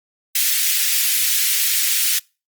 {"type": "high-pass noise", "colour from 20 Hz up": "white", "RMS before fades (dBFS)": -18, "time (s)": [0.35, 2.19], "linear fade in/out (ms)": 5, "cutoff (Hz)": 1900, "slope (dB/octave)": 24, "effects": ["noise-tail reverb RT60 0.3 s tail -26 dB re dry", "Opus 24 kbps"]}